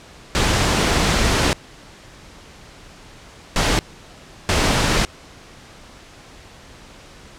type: noise bursts at uneven times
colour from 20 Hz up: pink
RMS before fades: -17 dBFS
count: 3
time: 0.35-1.53 / 3.56-3.79 / 4.49-5.05 s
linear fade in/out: 0 ms
effects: pink hiss -43 dBFS RMS until 7.38 s + low-pass 7000 Hz 12 dB/octave